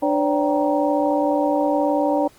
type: tone cluster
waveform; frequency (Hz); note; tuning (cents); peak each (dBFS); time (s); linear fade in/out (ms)
sine; 297 / 516 / 575 / 777 / 939; D4 / C5 / D5 / G5 / A#5; +20 / -24 / -37 / -16 / +12; -21 / -26 / -21 / -25 / -26; 0.02-2.28; 10
effects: pink hiss -52 dBFS RMS until 2.38 s + Opus 24 kbps